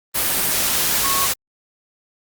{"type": "tone in noise", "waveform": "sine", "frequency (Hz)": 1100, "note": "C#6", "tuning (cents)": -14, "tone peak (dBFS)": -22, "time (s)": [1.03, 1.27], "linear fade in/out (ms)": 20, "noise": "white", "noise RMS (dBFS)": -19, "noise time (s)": [0.14, 1.34], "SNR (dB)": -6, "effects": ["Opus 32 kbps"]}